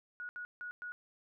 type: tone bursts at uneven times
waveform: sine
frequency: 1456 Hz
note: F#6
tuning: 28 cents flat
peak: -40 dBFS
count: 4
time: 0.2-0.29 / 0.36-0.45 / 0.61-0.71 / 0.82-0.92 s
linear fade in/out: 0 ms
effects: none